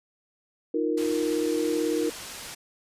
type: chord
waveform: sine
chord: Eb suspended second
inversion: none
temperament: equal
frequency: 311.1 / 349.2 / 466.2 Hz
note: Eb4 / F4 / Bb4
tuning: 0 / 0 / 0 cents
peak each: -27 / -29 / -27 dBFS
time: 0.74-2.1 s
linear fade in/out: 5 ms
type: low-pass noise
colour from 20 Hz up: white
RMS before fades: -40 dBFS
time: 0.97-2.55 s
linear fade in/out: 10 ms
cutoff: 8300 Hz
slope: 12 dB/octave
effects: resampled to 32000 Hz